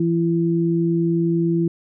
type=tone pair together; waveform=sine; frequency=167.5 / 336.4 Hz; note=E3 / E4; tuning=+28 / +35 cents; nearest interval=octave; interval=1207 cents; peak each=-19 dBFS; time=0-1.68 s; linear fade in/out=5 ms; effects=none